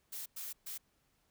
blue noise bursts at uneven times, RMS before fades -43 dBFS, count 3, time 0.12-0.26 / 0.36-0.53 / 0.66-0.78 s, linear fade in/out 10 ms, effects pink hiss -75 dBFS RMS until 1.3 s

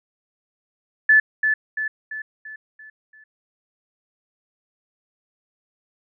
sine tone with echo, 1738 Hz, A6, 22 cents flat, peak -10 dBFS, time 1.09-1.2 s, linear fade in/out 5 ms, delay 340 ms, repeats 6, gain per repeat -6 dB, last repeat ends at 3.24 s, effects none

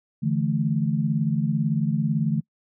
sine chord, D suspended second, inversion none, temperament equal with one note detuned, 146.83 / 164.81 / 218.1 Hz, D3 / E3 / A3, 0 / 0 / -15 cents, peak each -24 / -25 / -25 dBFS, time 0.22-2.41 s, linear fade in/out 20 ms, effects noise-tail reverb RT60 0.1 s tail -26 dB re dry

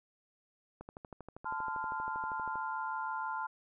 click train, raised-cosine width 1 ms, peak -32 dBFS, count 23, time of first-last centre 0.81-2.556 s, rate 12.6 Hz
sine chord, F major, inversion first, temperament equal with one note detuned, 880 / 1026.2 / 1396.9 Hz, A5 / C6 / F6, 0 / -34 / 0 cents, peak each -38 / -39 / -40 dBFS, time 1.45-3.47 s, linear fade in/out 10 ms
effects none

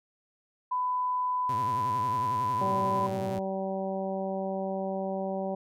sine tone, 1000 Hz, B5, 21 cents sharp, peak -26 dBFS, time 0.71-3.07 s, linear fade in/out 10 ms
sawtooth tone with vibrato, 116.6 Hz, A#2, 1 cent sharp, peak -32 dBFS, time 1.49-3.39 s, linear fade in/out 5 ms, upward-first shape sine, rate 11 Hz, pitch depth 250 cents each way
harmonic tone, 192 Hz, G3, 36 cents flat, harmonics 1 / 2 / 3 / 4 / 5, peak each -34 / -37 / -33 / -37 / -45 dBFS, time 2.61-5.55 s, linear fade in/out 5 ms
effects none

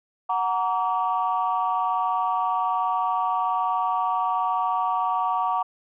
sine chord, Gb augmented, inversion none, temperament equal with one note detuned, 740 / 932.3 / 1145.8 Hz, Gb5 / Bb5 / D6, 0 / 0 / -43 cents, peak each -25 dBFS, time 0.29-5.63 s, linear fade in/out 10 ms, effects tanh soft clip ceiling -13 dBFS

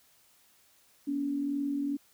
sine tone pair together, 241.6 / 283.9 Hz, B3 / C#4, -38 / +41 cents, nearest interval minor third, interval 279 cents, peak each -38 / -29 dBFS, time 1.07-1.97 s, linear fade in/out 10 ms, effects white hiss -64 dBFS RMS until 2.13 s

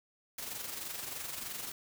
white noise with amplitude modulation, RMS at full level -39 dBFS, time 0.38-1.72 s, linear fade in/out 5 ms, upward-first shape sine, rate 23.2 Hz, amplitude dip 50%, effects none

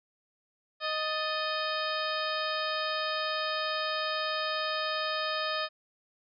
harmonic tone with a mistuned harmonic, 622.3 Hz, D#5, in tune, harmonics 1 / 2 / 3 / 4 / 5 / 6 / 7 / 8, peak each -35 / -34 / -37 / -40 / -40 / -39 / -42 / -40 dBFS, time 0.8-5.69 s, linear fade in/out 50 ms, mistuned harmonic 3, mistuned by -100 cents, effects none

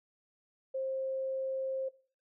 sine tone, 530 Hz, C5, 22 cents sharp, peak -32 dBFS, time 0.74-1.89 s, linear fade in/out 10 ms, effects noise-tail reverb RT60 0.4 s tail -19 dB re dry

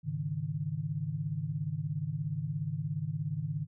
sine chord, Ab suspended fourth, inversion none, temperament equal, 103.83 / 138.59 / 155.56 Hz, Ab2 / Db3 / Eb3, 0 / 0 / 0 cents, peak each -40 / -36 / -34 dBFS, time 0.03-3.67 s, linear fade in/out 50 ms, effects none

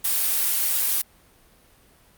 blue noise, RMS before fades -22 dBFS, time 0.04-1.02 s, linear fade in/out 10 ms, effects pink hiss -56 dBFS RMS until 2.17 s + Opus 48 kbps

